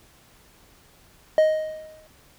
triangle tone with exponential decay, 624 Hz, D#5, 5 cents sharp, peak -10 dBFS, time 1.38-2.07 s, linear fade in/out 1 ms, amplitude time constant 150 ms, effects pink hiss -55 dBFS RMS until 2.38 s

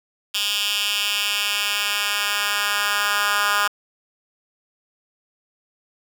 10% pulse tone with high-pass filter sweep, 204.8 Hz, G#3, 24 cents flat, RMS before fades -22 dBFS, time 0.34-3.68 s, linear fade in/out 10 ms, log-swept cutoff 3100 to 1400 Hz, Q 2.2, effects 7-bit

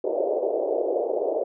pink band-pass noise, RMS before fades -25 dBFS, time 0.04-1.44 s, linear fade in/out 5 ms, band 370 to 670 Hz, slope 48 dB/octave, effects none

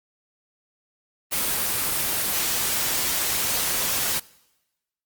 white noise, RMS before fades -24 dBFS, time 1.31-4.2 s, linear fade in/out 20 ms, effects noise-tail reverb RT60 1.0 s tail -23 dB re dry + Opus 24 kbps

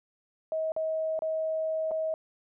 sine tone with dropouts, 636 Hz, D#5, 38 cents sharp, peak -27 dBFS, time 0.52-2.14 s, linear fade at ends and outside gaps 1 ms, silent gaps 0.72-0.764 / 1.191-1.221 / 1.91-1.915 s, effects none

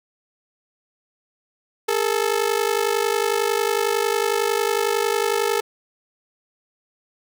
sawtooth ring-modulated tone, 435.5 Hz, A4, 18 cents flat, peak -12 dBFS, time 1.88-5.61 s, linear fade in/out 10 ms, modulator 25.5 Hz, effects none

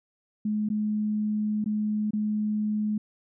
sine tone with dropouts, 212 Hz, G#3, 36 cents sharp, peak -24 dBFS, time 0.45-2.98 s, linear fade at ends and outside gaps 5 ms, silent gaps 0.689-0.7 / 1.643-1.659 / 2.108-2.133 s, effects none

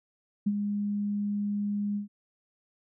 sine tone with ADSR envelope, 204.9 Hz, G#3, 23 cents flat, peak -21 dBFS, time 0.46-2.08 s, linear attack 11 ms, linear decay 46 ms, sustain -6 dB, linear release 120 ms, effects none

